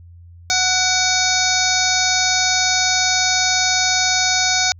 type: harmonic tone with a mistuned harmonic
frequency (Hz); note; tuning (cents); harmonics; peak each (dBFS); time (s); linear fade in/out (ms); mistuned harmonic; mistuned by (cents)
740; F#5; 0; 1 / 2 / 3 / 5 / 6 / 7 / 8 / 9; -23 / -23 / -23 / -23 / -23 / -23 / -23 / -23; 0.5-4.72; 0; 3; +42
effects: added 86 Hz sine -39 dBFS peak until 4.79 s